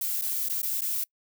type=noise with dropouts; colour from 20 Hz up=violet; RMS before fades=-29 dBFS; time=0.01-1.04 s; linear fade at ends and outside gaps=5 ms; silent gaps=0.215-0.219 / 0.488-0.496 / 0.619-0.629 / 0.81-0.817 s; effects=noise-tail reverb RT60 0.1 s tail -26 dB re dry